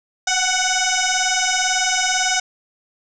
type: tone with frequency modulation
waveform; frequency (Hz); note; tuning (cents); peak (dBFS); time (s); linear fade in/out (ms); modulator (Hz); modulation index
sine; 2217; C#7; 0; -16; 0.27-2.4; 5; 742; 6.2
effects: none